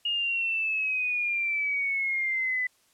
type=exponential sweep; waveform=sine; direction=down; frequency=2857 to 1992 Hz; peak=-25 dBFS; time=0.05-2.67 s; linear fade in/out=5 ms; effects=white hiss -65 dBFS RMS until 2.93 s + low-pass 11000 Hz 12 dB/octave